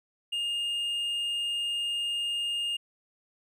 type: tone with hard clipping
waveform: sine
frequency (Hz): 2830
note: F7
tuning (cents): +22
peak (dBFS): -29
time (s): 0.32-2.77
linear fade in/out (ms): 10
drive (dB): 3
effects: none